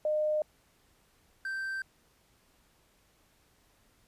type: tone pair in turn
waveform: sine / triangle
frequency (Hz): 610 / 1562.2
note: D#5 / G6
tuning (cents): -34 / -6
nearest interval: octave + major third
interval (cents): 1628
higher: second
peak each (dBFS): -26 / -31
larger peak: first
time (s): 0.05-0.42 / 1.45-1.82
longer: neither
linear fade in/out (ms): 2
effects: pink hiss -67 dBFS RMS until 4.07 s + resampled to 32000 Hz